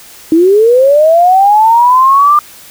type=linear sweep; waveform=sine; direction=up; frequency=311.1 to 1205 Hz; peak=-3 dBFS; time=0.32-2.39 s; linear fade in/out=2 ms; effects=white hiss -35 dBFS RMS until 2.7 s